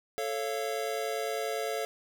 square chord, A augmented, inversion none, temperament just, 440 / 550 / 687.5 Hz, A4 / C#5 / E#5, 0 / -14 / -27 cents, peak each -35 / -37 / -36 dBFS, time 0.18-1.85 s, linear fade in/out 0 ms, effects none

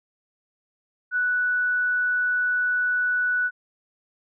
sine tone, 1480 Hz, F#6, in tune, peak -20 dBFS, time 1.11-3.51 s, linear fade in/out 50 ms, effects none

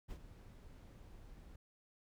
brown noise with ADSR envelope, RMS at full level -45 dBFS, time 0.08-1.56 s, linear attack 30 ms, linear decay 66 ms, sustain -11 dB, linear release 4 ms, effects none

